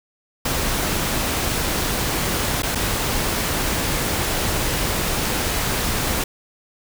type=noise with dropouts; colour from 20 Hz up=pink; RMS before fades=-22 dBFS; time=0.45-6.24 s; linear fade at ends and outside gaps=5 ms; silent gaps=2.622-2.631 / 2.75-2.754 s; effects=none